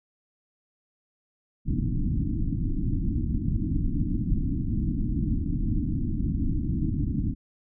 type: low-pass noise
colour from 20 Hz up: pink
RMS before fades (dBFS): -26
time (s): 1.65-7.35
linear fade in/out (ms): 50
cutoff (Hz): 320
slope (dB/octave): 96
effects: none